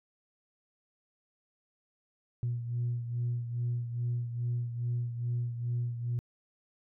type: beating tone pair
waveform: sine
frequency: 119.8 / 122.2 Hz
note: A#2 / B2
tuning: +48 / -18 cents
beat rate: 2.4 Hz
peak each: -30 / -37 dBFS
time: 2.43-6.19 s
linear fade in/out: 0 ms
effects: tanh soft clip ceiling -25 dBFS